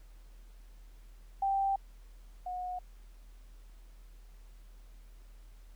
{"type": "tone pair in turn", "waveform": "sine", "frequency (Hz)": [784, 727], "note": ["G5", "F#5"], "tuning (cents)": [0, -31], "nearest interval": "minor second", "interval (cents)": 131, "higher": "first", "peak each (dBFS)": [-27, -35], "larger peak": "first", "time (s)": [[1.42, 1.76], [2.46, 2.79]], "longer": "first", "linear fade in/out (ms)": 5, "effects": ["added 40 Hz sine -50 dBFS peak until 5.75 s", "pink hiss -67 dBFS RMS until 5.75 s"]}